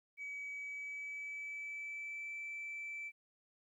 sine tone with pitch glide, 2276 to 2324 Hz, C#7 to D7, +45 to -19 cents, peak -40 dBFS, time 0.17-3.12 s, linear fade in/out 50 ms, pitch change +36 cents, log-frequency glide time 0.48-2.33 s, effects tanh soft clip ceiling -39 dBFS + 13-bit

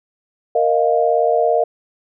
sine chord, Bb suspended fourth, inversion none, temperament just, 466.2 / 621.6 / 699.2 Hz, Bb4 / Eb5 / F5, 0 / -2 / +2 cents, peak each -17 dBFS, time 0.55-1.64 s, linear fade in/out 5 ms, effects none

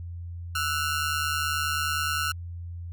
sawtooth ring-modulated tone, 1396.9 Hz, F6, in tune, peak -19 dBFS, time 0.55-2.32 s, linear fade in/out 5 ms, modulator 74.8 Hz, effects added 86 Hz sine -34 dBFS peak until 2.92 s

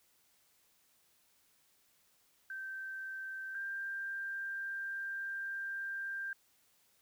sine tone pair in turn, 1556 / 1585.9 Hz, G6 / G6, -13 / +20 cents, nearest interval unison, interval 33 cents, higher second, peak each -40 / -37 dBFS, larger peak second, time 2.5-3.55 / 3.55-6.33 s, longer second, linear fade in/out 2 ms, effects white hiss -71 dBFS RMS until 7.01 s

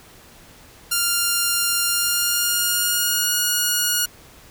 5% pulse tone with pitch glide, 1396.9 to 1442 Hz, F6 to F#6, 0 to -45 cents, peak -7 dBFS, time 0.91-4.06 s, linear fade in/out 10 ms, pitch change +55 cents, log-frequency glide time 1.86-3.35 s, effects pink hiss -47 dBFS RMS until 4.5 s

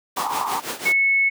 pink noise with tremolo, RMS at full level -25 dBFS, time 0.16-0.93 s, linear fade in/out 10 ms, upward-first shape triangle, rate 6 Hz, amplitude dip 85%
white band-pass noise, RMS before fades -25 dBFS, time 0.17-0.6 s, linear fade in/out 5 ms, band 760 to 1200 Hz, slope 96 dB/octave
sine tone, 2200 Hz, C#7, 14 cents flat, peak -15 dBFS, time 0.85-1.3 s, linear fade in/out 20 ms
effects high-pass 300 Hz 12 dB/octave

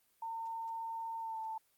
sine tone with pitch glide, 908 to 886.7 Hz, A#5 to A5, -46 to +13 cents, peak -38 dBFS, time 0.22-1.58 s, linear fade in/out 5 ms, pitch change -41 cents, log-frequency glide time 1.2-1.4 s, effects white hiss -73 dBFS RMS until 1.77 s + Opus 24 kbps

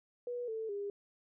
sine tone with pitch steps, 486.5 / 443.6 / 404.4 Hz, B4 / A4 / G#4, -26 / +14 / -46 cents, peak -36 dBFS, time 0.27-0.9 s, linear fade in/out 2 ms, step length 210 ms, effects none

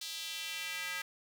square tone with high-pass filter sweep, 180.8 Hz, F#3, 40 cents flat, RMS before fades -40 dBFS, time 0.01-1.02 s, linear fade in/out 5 ms, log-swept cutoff 4000 to 1800 Hz, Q 2, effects none

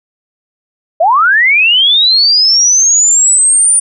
sine linear sweep, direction up, 610 to 9397 Hz, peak -5 dBFS, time 1-3.8 s, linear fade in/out 10 ms, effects none

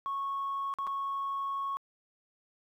sine tone with dropouts, 1102 Hz, C#6, 11 cents flat, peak -30 dBFS, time 0.06-1.77 s, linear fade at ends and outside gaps 0 ms, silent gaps 0.739-0.786 / 0.868-0.873 s, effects tanh soft clip ceiling -28 dBFS + 11-bit

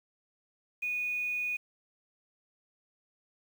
sine tone with quantisation, 2475 Hz, D#7, 10 cents flat, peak -30 dBFS, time 0.82-1.57 s, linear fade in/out 10 ms, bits 9, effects none

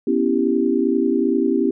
sine chord, C# half-diminished seventh, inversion third, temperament equal, 246.9 / 277.2 / 329.6 / 392 Hz, B3 / C#4 / E4 / G4, 0 / 0 / 0 / 0 cents, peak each -21 dBFS, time 0.07-1.71 s, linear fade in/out 5 ms, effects none

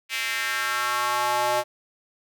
square tone with high-pass filter sweep, 122.3 Hz, B2, 16 cents flat, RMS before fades -25 dBFS, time 0.09-1.64 s, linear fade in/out 50 ms, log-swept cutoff 2400 to 660 Hz, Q 2.6, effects none

